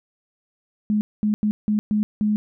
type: tone bursts at uneven times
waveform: sine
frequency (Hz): 211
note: G#3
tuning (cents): +28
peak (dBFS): -17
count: 6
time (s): 0.9-1.01 / 1.23-1.34 / 1.43-1.51 / 1.68-1.79 / 1.91-2.03 / 2.21-2.36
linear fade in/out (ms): 0
effects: none